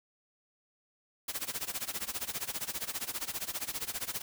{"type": "noise with tremolo", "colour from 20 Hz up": "white", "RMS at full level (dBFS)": -34, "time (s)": [1.28, 4.22], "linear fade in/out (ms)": 5, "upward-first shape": "sine", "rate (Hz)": 15, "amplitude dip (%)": 90, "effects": []}